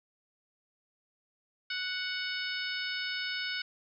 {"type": "harmonic tone", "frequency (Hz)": 740, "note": "F#5", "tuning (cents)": 0, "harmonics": [2, 3, 4, 5, 6, 7], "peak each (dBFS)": [-37, -39, -40, -41, -42, -42], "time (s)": [1.7, 3.62], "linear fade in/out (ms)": 5, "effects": []}